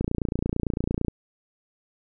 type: click train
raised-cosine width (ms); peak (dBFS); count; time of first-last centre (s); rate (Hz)
3; -12; 32; 0.01-1.083; 28.9
effects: none